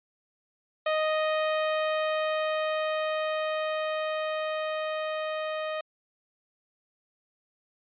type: tone with level ramp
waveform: sawtooth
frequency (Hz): 622.3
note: D#5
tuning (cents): 0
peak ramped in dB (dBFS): -20 to -26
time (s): 0.86-5.81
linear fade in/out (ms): 5
effects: resampled to 8000 Hz